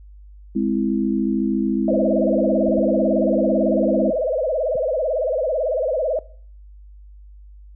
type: chord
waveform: sine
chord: Ab augmented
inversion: none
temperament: equal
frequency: 207.7 / 261.6 / 329.6 Hz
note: Ab3 / C4 / E4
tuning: 0 / 0 / 0 cents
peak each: -21 / -22 / -23 dBFS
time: 0.55-4.11 s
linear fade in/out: 10 ms
type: tone with vibrato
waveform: sine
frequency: 570 Hz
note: C#5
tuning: 48 cents sharp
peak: -18 dBFS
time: 1.88-6.19 s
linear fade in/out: 2 ms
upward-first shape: sine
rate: 18 Hz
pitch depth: 240 cents each way
type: clicks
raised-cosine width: 5 ms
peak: -25 dBFS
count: 4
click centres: 1.934 / 2.686 / 2.785 / 4.755 s
effects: noise-tail reverb RT60 0.5 s tail -20 dB re dry + added 50 Hz sine -40 dBFS peak until 7.75 s